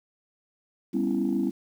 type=chord; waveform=sine; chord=C# half-diminished seventh; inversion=second; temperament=just; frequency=199.57 / 249.5 / 277.2 / 332.6 Hz; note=G3 / B3 / C#4 / E4; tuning=+31 / +18 / 0 / +16 cents; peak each=-28 dBFS; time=0.93-1.51 s; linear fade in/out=20 ms; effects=tanh soft clip ceiling -16 dBFS + 9-bit

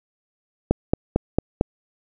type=click train; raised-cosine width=2 ms; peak=-3 dBFS; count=5; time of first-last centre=0.71-1.611 s; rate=4.44 Hz; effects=none

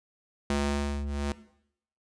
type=ring-modulated tone; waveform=sawtooth; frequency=142.5 Hz; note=C#3; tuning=48 cents sharp; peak=-20 dBFS; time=0.5-1.32 s; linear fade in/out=2 ms; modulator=71.7 Hz; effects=noise-tail reverb RT60 0.7 s tail -17 dB re dry + resampled to 22050 Hz

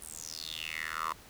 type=tone with high-pass filter sweep; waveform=10% pulse; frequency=79.4 Hz; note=D#2; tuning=36 cents sharp; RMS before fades=-39 dBFS; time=0.01-1.13 s; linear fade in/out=5 ms; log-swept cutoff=10000 to 1000 Hz; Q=5.7; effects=pink hiss -54 dBFS RMS until 1.29 s

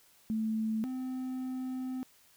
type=tone pair in turn; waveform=sine / triangle; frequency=220 / 257.4 Hz; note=A3 / C4; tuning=0 / -28 cents; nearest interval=minor third; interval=272 cents; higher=second; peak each=-29 / -32 dBFS; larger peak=first; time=0.3-0.84 / 0.84-2.03 s; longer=second; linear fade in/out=0 ms; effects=white hiss -63 dBFS RMS until 2.36 s

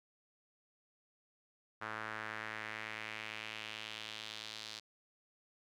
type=tone with band-pass filter sweep; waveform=sawtooth; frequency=109 Hz; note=A2; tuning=16 cents flat; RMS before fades=-45 dBFS; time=1.81-4.8 s; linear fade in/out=10 ms; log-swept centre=1400 to 4300 Hz; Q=2.3; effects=none

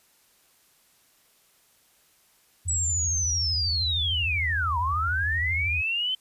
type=tone with vibrato; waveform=sine; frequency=82.41 Hz; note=E2; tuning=in tune; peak=-28 dBFS; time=2.65-5.82 s; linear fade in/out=20 ms; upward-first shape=sine; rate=13 Hz; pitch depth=190 cents each way
type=linear two-way sweep; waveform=sine; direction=down then up; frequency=7902 to 932 to 3098 Hz; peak=-24 dBFS; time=2.68-6.15 s; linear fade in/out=5 ms; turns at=4.78 s
effects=white hiss -62 dBFS RMS until 6.2 s + resampled to 32000 Hz

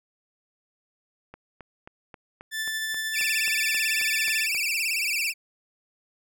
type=click train; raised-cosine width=0.5 ms; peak=-27 dBFS; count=13; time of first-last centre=1.34-4.549 s; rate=3.74 Hz
type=tone with tremolo; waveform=sawtooth; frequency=1760 Hz; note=A6; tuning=in tune; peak=-23 dBFS; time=2.51-4.48 s; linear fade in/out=50 ms; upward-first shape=sine; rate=13 Hz; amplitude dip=25%
type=tone with vibrato; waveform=sawtooth; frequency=2489 Hz; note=D#7; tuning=in tune; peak=-21 dBFS; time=3.13-5.34 s; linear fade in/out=50 ms; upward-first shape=sine; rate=18 Hz; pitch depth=160 cents each way
effects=none

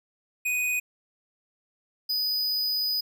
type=tone pair in turn; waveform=square; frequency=2489 / 4978 Hz; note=D#7 / D#8; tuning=0 / 0 cents; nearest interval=octave; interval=1200 cents; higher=second; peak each=-25 dBFS; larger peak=neither; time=0.45-0.8 / 2.09-3.01 s; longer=second; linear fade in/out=10 ms; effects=none

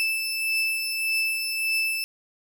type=beating tone pair; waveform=35% pulse; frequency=2637 / 2638.7 Hz; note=E7 / E7; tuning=0 / +1 cents; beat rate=1.7 Hz; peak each=-23 / -30 dBFS; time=0-2.04 s; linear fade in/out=0 ms; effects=none

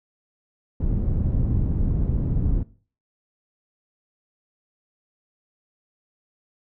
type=low-pass noise; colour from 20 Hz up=pink; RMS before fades=-22 dBFS; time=0.8-2.63 s; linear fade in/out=5 ms; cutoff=180 Hz; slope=12 dB/octave; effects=noise-tail reverb RT60 0.4 s tail -18 dB re dry

